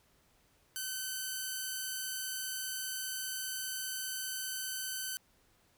5% pulse tone, 1525 Hz, G6, 48 cents flat, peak -25 dBFS, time 0.76-5.17 s, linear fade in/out 0 ms, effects pink hiss -69 dBFS RMS until 5.77 s

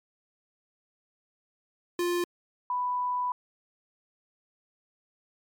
square / sine tone pair in turn, 350.3 / 990.8 Hz, F4 / B5, +5 / +5 cents, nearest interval octave + tritone, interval 1800 cents, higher second, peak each -26 dBFS, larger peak neither, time 1.99-2.24 / 2.7-3.32 s, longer second, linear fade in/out 2 ms, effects MP3 96 kbps

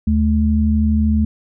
sine tone pair together, 76.18 / 216 Hz, D#2 / A3, -36 / -32 cents, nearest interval octave + tritone, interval 1804 cents, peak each -15 dBFS, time 0.07-1.25 s, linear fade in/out 5 ms, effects none

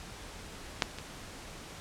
clicks, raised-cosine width 0.2 ms, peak -7 / -22 dBFS, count 2, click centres 0.822 / 0.986 s, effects pink hiss -46 dBFS RMS until 1.8 s + low-pass 9000 Hz 12 dB/octave

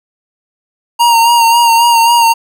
square tone with vibrato, 932.3 Hz, A#5, in tune, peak -6 dBFS, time 0.99-2.34 s, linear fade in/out 20 ms, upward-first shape sine, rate 3.7 Hz, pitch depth 34 cents each way, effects none

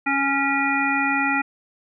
harmonic tone with a mistuned harmonic, 277.2 Hz, C#4, in tune, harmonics 1 / 3 / 5 / 7 / 9, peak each -25 / -25 / -25 / -25 / -25 dBFS, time 0.06-1.42 s, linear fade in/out 10 ms, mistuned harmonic 9, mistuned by -46 cents, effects none

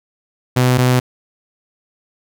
sawtooth tone pair in turn, 126.1 / 126.1 Hz, B2 / B2, +36 / +36 cents, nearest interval unison, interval 0 cents, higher neither, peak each -7 dBFS, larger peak neither, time 0.56-0.78 / 0.78-1 s, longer neither, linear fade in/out 10 ms, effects none

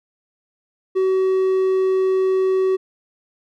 triangle tone, 378 Hz, F#4, 37 cents sharp, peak -13 dBFS, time 0.95-2.77 s, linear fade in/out 20 ms, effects none

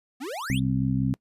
square exponential sweep, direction up, 233.1 to 3768 Hz, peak -32 dBFS, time 0.2-0.6 s, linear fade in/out 20 ms
harmonic tone, 65.41 Hz, C2, in tune, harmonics 1 / 2 / 3 / 4, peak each -36 / -25 / -28 / -27 dBFS, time 0.5-1.14 s, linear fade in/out 0 ms
effects noise-tail reverb RT60 0.1 s tail -23 dB re dry + resampled to 32000 Hz

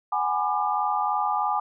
sine chord, G# half-diminished seventh, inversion third, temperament just, 747.5 / 830.6 / 996.7 / 1196.1 Hz, F#5 / G#5 / B5 / D6, +17 / 0 / +16 / +31 cents, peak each -30 / -25 / -31 / -27 dBFS, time 0.12-1.6 s, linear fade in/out 5 ms, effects none

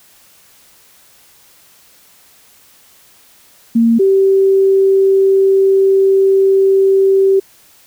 sine tone pair in turn, 230.4 / 387.5 Hz, A#3 / G4, -20 / -20 cents, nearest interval major sixth, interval 900 cents, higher second, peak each -7 dBFS, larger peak neither, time 3.75-3.99 / 3.99-7.4 s, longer second, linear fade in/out 10 ms, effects white hiss -47 dBFS RMS until 7.86 s

